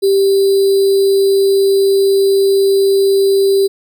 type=tone with sample-and-hold; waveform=sine; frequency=392 Hz; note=G4; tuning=in tune; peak=-8 dBFS; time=0.02-3.68 s; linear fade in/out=20 ms; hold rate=4410 Hz; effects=none